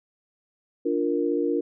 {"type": "chord", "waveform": "sine", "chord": "Bb major", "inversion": "first", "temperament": "equal", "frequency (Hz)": [293.7, 349.2, 466.2], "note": ["D4", "F4", "Bb4"], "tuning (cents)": [0, 0, 0], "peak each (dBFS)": -26, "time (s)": [0.85, 1.61], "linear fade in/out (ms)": 10, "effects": []}